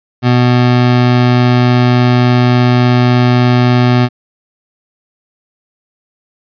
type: tone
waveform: 25% pulse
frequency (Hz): 123.47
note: B2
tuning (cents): 0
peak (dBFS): -3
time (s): 0.22-4.09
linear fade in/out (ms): 50
effects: resampled to 11025 Hz